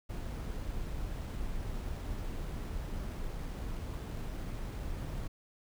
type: noise with sample-and-hold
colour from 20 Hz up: brown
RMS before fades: -38 dBFS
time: 0.09-5.28 s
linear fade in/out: 10 ms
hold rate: 11025 Hz
effects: none